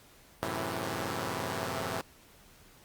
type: chord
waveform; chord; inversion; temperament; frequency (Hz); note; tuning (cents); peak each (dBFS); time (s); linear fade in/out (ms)
5% pulse; F# half-diminished seventh; none; equal; 92.5 / 110 / 130.81 / 164.81; F#2 / A2 / C3 / E3; 0 / 0 / 0 / 0; -27; 0.43-2.01; 0
effects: pink hiss -58 dBFS RMS until 2.84 s + Opus 48 kbps